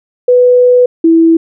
sine tone pair in turn, 495.2 / 328.5 Hz, B4 / E4, +5 / -6 cents, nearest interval perfect fifth, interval 711 cents, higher first, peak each -3 dBFS, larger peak neither, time 0.28-0.86 / 1.04-1.37 s, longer first, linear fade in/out 5 ms, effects none

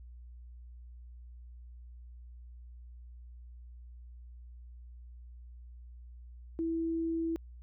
sine tone, 328.8 Hz, E4, 4 cents flat, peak -30 dBFS, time 6.59-7.36 s, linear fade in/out 0 ms, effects added 60 Hz sine -47 dBFS peak until 7.62 s

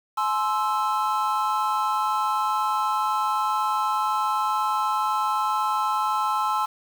triangle chord, Ab augmented, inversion none, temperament equal with one note detuned, 850.5 / 1046.5 / 1318.5 Hz, Ab5 / C6 / E6, +41 / 0 / 0 cents, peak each -24 dBFS, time 0.17-6.66 s, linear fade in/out 10 ms, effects 7-bit

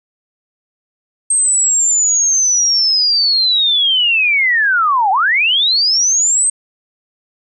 sine linear two-way sweep, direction down then up, 8410 to 740 to 8410 Hz, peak -10 dBFS, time 1.3-6.5 s, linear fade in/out 5 ms, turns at 5.11 s, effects none

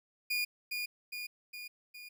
30% pulse tone with echo, 2434 Hz, D#7, 39 cents flat, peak -28 dBFS, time 0.3-0.45 s, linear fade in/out 10 ms, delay 410 ms, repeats 4, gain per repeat -4 dB, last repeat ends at 2.09 s, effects none

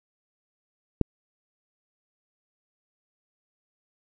click, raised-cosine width 3 ms, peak -7 dBFS, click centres 1.013 s, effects none

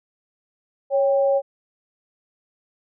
sine tone pair together, 553.1 / 791 Hz, C#5 / G5, -4 / +15 cents, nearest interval tritone, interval 619 cents, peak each -16 / -26 dBFS, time 0.9-1.42 s, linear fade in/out 50 ms, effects none

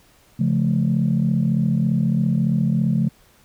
sine chord, Db augmented, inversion none, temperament just, 138.59 / 173.24 / 216.5 Hz, Db3 / F3 / A3, 0 / -14 / -28 cents, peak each -20 dBFS, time 0.39-3.09 s, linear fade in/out 10 ms, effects tanh soft clip ceiling -9 dBFS + pink hiss -55 dBFS RMS until 3.44 s

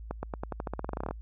accelerating click train, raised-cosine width 1 ms, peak -19 dBFS, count 18, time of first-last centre 0.11-1.11 s, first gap 120 ms, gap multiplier 0.9, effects added 55 Hz sine -40 dBFS peak until 1.21 s

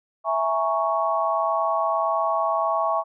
sine chord, A# half-diminished seventh, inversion second, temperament equal, 659.3 / 830.6 / 932.3 / 1108.7 Hz, E5 / G#5 / A#5 / C#6, 0 / 0 / 0 / 0 cents, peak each -24 / -27 / -30 / -24 dBFS, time 0.24-3.04 s, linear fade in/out 50 ms, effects none

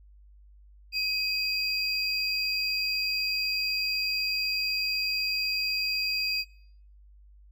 triangle tone pair together, 2528 / 4772 Hz, D#7 / D8, +27 / +27 cents, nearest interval major seventh, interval 1100 cents, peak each -28 / -27 dBFS, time 0.92-6.45 s, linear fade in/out 50 ms, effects noise-tail reverb RT60 0.7 s tail -24 dB re dry + added 50 Hz sine -51 dBFS peak until 7.51 s

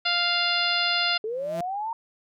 harmonic tone, 698.5 Hz, F5, in tune, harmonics 1 / 2 / 3 / 4 / 5 / 6 / 7, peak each -31 / -28 / -31 / -28 / -29 / -29 / -30 dBFS, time 0.05-1.18 s, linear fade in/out 10 ms
sawtooth tone with exponential growth, 171.1 Hz, F3, 35 cents flat, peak -26 dBFS, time 1.24-1.61 s, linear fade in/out 2 ms, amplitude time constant 79 ms
sine linear sweep, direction up, 419.6 to 931 Hz, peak -27 dBFS, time 1.24-1.93 s, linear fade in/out 2 ms
effects none

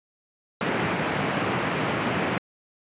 pink band-pass noise, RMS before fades -26 dBFS, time 0.61-2.38 s, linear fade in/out 0 ms, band 120 to 2700 Hz, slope 24 dB/octave, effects resampled to 8000 Hz

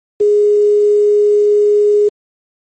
sine tone with quantisation, 415.3 Hz, G#4, in tune, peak -7 dBFS, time 0.2-2.09 s, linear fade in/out 10 ms, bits 6, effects MP3 32 kbps

